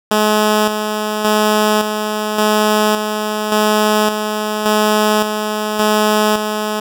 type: tone with tremolo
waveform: 10% pulse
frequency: 212.8 Hz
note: G#3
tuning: 42 cents sharp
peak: -3 dBFS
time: 0.11-6.8 s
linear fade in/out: 5 ms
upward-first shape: square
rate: 0.88 Hz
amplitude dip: 50%
effects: none